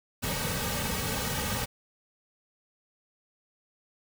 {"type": "noise with comb filter", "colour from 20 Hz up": "pink", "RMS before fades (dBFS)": -31, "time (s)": [0.22, 1.66], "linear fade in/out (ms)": 20, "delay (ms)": 2.9, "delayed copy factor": -0.8, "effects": []}